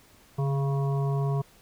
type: harmonic tone with a mistuned harmonic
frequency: 137.8 Hz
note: C#3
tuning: 10 cents flat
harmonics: 1 / 3 / 5 / 7 / 8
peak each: -24 / -34 / -38 / -41 / -42 dBFS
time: 0.38-1.42 s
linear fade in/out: 10 ms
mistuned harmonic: 1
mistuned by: +30 cents
effects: pink hiss -57 dBFS RMS until 1.61 s